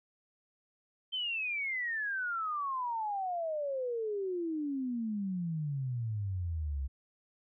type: exponential sweep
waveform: sine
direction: down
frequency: 3132 to 65.41 Hz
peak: -32 dBFS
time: 1.12-6.88 s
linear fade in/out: 20 ms
effects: none